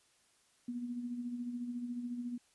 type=tone with tremolo; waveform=sine; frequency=242.3 Hz; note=B3; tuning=33 cents flat; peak=-35 dBFS; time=0.68-2.38 s; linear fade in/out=5 ms; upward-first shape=sine; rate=14 Hz; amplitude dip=50%; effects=white hiss -70 dBFS RMS until 2.54 s + resampled to 24000 Hz